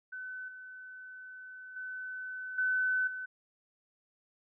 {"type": "tone with level steps", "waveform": "sine", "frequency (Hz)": 1512, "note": "F#6", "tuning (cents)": 37, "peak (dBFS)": [-39, -45, -38, -27, -37], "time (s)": [0.12, 3.26], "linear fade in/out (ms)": 10, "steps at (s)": [0.48, 1.76, 2.58, 3.07], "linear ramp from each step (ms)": 5, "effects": []}